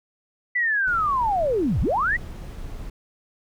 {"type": "linear two-way sweep", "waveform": "sine", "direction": "down then up", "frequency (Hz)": [2000, 42.5, 2000], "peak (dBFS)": -19, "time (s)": [0.55, 2.17], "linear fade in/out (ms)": 10, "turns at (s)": 1.81}
{"type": "noise", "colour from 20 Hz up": "brown", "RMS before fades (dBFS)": -35, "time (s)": [0.87, 2.9], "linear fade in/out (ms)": 5}
{"effects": []}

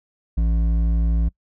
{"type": "tone with hard clipping", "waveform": "sine", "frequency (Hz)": 56.2, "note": "A1", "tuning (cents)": 37, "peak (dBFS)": -18, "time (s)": [0.37, 1.29], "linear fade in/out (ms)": 10, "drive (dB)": 8, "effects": ["noise-tail reverb RT60 0.1 s tail -24 dB re dry"]}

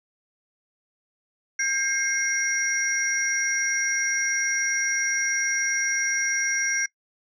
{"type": "tone cluster", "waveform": "sine", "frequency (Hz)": [1598, 2137, 5710], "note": ["G6", "C7", "F8"], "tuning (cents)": [33, 36, 37], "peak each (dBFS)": -26, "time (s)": [1.59, 6.86], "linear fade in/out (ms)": 5, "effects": ["noise-tail reverb RT60 0.1 s tail -22 dB re dry", "tanh soft clip ceiling -14 dBFS"]}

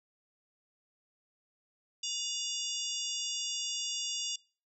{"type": "harmonic tone with a mistuned harmonic", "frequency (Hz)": 947, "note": "A#5", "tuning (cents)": 27, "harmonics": [3, 4, 5, 6, 7, 8], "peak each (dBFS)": [-39, -40, -41, -42, -42, -43], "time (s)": [2.03, 4.36], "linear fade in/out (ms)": 5, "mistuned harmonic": 4, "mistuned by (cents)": -130, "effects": ["noise-tail reverb RT60 0.4 s tail -24 dB re dry"]}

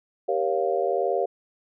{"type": "chord", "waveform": "sine", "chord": "G half-diminished seventh", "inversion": "none", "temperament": "equal with one note detuned", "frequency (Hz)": [392, 473.2, 554.4, 698.5], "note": ["G4", "Bb4", "Db5", "F5"], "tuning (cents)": [0, 26, 0, 0], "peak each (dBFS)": -27, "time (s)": [0.28, 1.26], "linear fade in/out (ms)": 10, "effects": []}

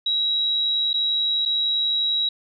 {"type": "tone with dropouts", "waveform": "sine", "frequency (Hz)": 3863, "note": "B7", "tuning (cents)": -39, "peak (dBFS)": -19, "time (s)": [0.06, 2.29], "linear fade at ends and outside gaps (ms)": 5, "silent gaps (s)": [[0.932, 0.94], [1.453, 1.458]], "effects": []}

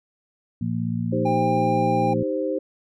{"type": "harmonic tone", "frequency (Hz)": 57.5, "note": "A#1", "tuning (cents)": -23, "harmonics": [2, 3, 4], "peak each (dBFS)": [-27, -27, -27], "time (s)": [0.61, 2.23], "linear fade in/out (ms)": 5}
{"type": "chord", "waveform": "sine", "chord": "C minor", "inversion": "first", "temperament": "equal", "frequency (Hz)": [311.1, 392, 523.3], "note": ["Eb4", "G4", "C5"], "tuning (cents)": [0, 0, 0], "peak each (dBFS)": [-27, -28, -25], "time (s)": [1.12, 2.59], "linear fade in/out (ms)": 10}
{"type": "tone with vibrato", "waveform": "triangle", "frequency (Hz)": 799, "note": "G5", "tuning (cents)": 33, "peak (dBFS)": -20, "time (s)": [1.25, 2.14], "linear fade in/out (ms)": 10, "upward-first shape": "triangle", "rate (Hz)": 19, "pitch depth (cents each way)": 8}
{"effects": []}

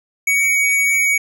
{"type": "tone", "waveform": "square", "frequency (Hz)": 2249, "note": "C#7", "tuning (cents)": 24, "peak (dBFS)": -14, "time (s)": [0.27, 1.18], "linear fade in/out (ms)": 5, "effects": []}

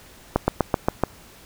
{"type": "slowing click train", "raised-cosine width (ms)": 1, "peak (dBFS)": -3, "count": 6, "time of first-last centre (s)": [0.36, 1.036], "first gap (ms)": 120, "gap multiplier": 1.06, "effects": ["pink hiss -48 dBFS RMS until 1.45 s"]}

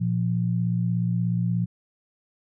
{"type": "tone pair together", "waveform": "sine", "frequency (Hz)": [117.87, 174.61], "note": ["A#2", "F3"], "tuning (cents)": [20, 0], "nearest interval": "perfect fifth", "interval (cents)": 680, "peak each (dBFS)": -24, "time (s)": [0, 1.66], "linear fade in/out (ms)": 20, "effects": []}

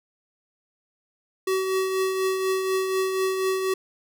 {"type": "tone with tremolo", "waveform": "square", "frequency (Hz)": 379.1, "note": "F#4", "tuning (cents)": 42, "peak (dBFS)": -21, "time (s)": [1.47, 3.74], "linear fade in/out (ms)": 5, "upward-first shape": "triangle", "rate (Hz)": 4.1, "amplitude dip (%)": 45, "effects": []}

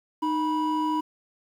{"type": "tone pair together", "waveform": "triangle", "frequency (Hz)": [308.1, 978], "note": ["D#4", "B5"], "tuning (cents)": [-17, -17], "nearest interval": "octave + minor sixth", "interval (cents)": 2000, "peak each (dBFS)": -24, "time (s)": [0.22, 1.01], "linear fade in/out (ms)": 10, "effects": ["9-bit"]}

